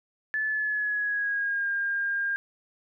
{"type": "tone with pitch glide", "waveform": "sine", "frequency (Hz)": [1734, 1608.6], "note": ["A6", "G6"], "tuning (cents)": [-26, 44], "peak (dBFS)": -25, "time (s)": [0.34, 2.36], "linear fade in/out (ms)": 0, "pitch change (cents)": -130, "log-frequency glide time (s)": [0.47, 1.69], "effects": []}